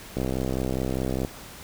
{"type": "click train", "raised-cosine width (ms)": 2, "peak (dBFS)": -14, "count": 71, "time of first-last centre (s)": [0.17, 1.249], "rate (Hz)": 64.9, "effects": ["pink hiss -43 dBFS RMS until 1.63 s"]}